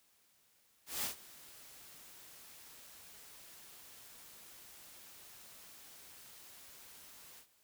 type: noise with ADSR envelope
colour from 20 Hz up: white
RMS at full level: -36 dBFS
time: 0.86-7.47 s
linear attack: 170 ms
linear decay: 120 ms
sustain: -20 dB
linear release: 85 ms
effects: white hiss -71 dBFS RMS until 7.63 s